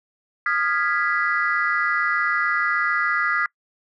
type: chord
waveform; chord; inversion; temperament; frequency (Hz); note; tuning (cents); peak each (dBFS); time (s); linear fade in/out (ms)
sine; F half-diminished seventh; third; equal with one note detuned; 1230.2 / 1396.9 / 1661.2 / 1975.5; Eb6 / F6 / Ab6 / Cb7; -20 / 0 / 0 / 0; -24; 0.46-3.46; 2
effects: noise-tail reverb RT60 0.1 s tail -25 dB re dry + tanh soft clip ceiling -10 dBFS